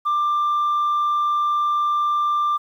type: tone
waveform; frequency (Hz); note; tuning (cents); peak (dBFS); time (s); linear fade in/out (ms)
sine; 1186; D6; +17; -15; 0.05-2.58; 20
effects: tanh soft clip ceiling -16 dBFS + 9-bit